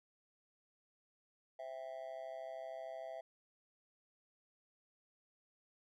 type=tone with amplitude modulation; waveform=triangle; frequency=659.3 Hz; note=E5; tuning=in tune; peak=-38 dBFS; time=1.59-3.21 s; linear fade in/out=5 ms; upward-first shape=sine; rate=133 Hz; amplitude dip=90%; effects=none